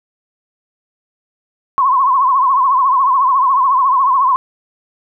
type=tone with vibrato; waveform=sine; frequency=1054 Hz; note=C6; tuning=12 cents sharp; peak=-9 dBFS; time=1.78-4.36 s; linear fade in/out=0 ms; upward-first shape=triangle; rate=14 Hz; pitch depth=130 cents each way; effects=none